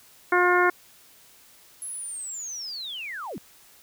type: harmonic tone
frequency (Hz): 357.1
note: F4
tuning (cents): +39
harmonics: 1 / 2 / 3 / 4 / 5 / 6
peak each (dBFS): -22 / -26 / -24 / -23 / -27 / -30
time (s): 0.32-0.7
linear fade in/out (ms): 5
type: linear sweep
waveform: sine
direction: down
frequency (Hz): 11000 to 138.1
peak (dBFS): -32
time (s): 1.82-3.38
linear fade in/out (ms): 0
effects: white hiss -54 dBFS RMS until 3.82 s